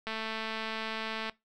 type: click train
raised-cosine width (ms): 0.3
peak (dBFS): -20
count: 272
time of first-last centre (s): 0.07-1.296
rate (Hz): 221
effects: noise-tail reverb RT60 0.2 s tail -21 dB re dry